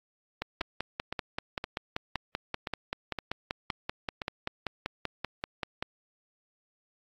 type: two click trains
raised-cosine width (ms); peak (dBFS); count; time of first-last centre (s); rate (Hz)
0.3; -15 / -17; 29 / 8; 0.42-5.825 / 0.61-4.218; 5.18 / 1.94
effects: AAC 64 kbps